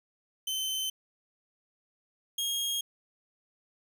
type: tone pair in turn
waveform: sawtooth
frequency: 3073 / 3257 Hz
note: G7 / G#7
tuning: -35 / -34 cents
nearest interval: minor second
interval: 101 cents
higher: second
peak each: -27 / -26 dBFS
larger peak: second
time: 0.47-0.9 / 2.38-2.81 s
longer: neither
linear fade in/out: 5 ms
effects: none